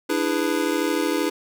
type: chord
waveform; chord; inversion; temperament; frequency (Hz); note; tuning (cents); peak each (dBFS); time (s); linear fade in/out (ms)
square; E dominant seventh; third; just; 296.7 / 329.6 / 412 / 494.4; D4 / E4 / G#4 / B4; +18 / 0 / -14 / +2; -26 / -26 / -28 / -29; 0.09-1.3; 10
effects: none